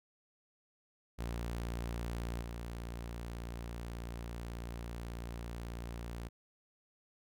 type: tone with level steps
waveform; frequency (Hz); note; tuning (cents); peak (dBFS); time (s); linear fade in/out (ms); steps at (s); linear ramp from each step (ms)
sawtooth; 58.27; A#1; 0; -33 / -37; 1.18-6.29; 20; 2.41; 10
effects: none